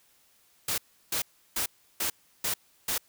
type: noise bursts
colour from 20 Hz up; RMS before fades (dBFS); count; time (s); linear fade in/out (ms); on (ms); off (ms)
white; -29; 6; 0.68-2.98; 5; 100; 340
effects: white hiss -64 dBFS RMS until 3.08 s